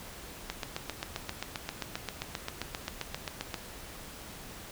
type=click train; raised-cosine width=0.2 ms; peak=-16 dBFS; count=24; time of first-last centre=0.5-3.542 s; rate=7.56 Hz; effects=pink hiss -46 dBFS RMS until 4.71 s